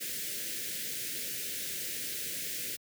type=band-stop noise; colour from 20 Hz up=white; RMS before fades=-37 dBFS; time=0-2.77 s; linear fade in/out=20 ms; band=560 to 1600 Hz; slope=48 dB/octave; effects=high-pass 100 Hz 12 dB/octave